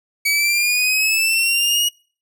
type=linear sweep; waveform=sawtooth; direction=up; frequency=2262 to 2899 Hz; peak=-12 dBFS; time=0.25-1.89 s; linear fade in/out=10 ms; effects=noise-tail reverb RT60 0.4 s tail -25 dB re dry